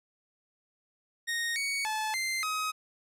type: tone with pitch steps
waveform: sawtooth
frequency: 1860 / 2237 / 866 / 2084 / 1265 Hz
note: A#6 / C#7 / A5 / C7 / D#6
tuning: -4 / +15 / -28 / -7 / +28 cents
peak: -26 dBFS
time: 1.27-2.72 s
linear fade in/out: 20 ms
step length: 290 ms
effects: low-pass 12000 Hz 12 dB/octave